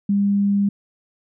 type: tone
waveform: sine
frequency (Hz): 200.9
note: G3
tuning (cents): +43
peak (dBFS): -15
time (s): 0.09-0.69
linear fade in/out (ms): 5
effects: none